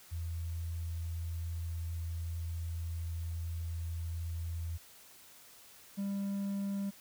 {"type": "tone pair in turn", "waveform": ["sine", "triangle"], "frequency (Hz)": [83.3, 198.58], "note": ["E2", "G3"], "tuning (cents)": [19, 23], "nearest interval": "octave + minor third", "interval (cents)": 1504, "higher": "second", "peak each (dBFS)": [-35, -31], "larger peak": "second", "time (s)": [[0.11, 4.78], [5.97, 6.91]], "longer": "first", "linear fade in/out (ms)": 20, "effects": ["white hiss -57 dBFS RMS until 7 s"]}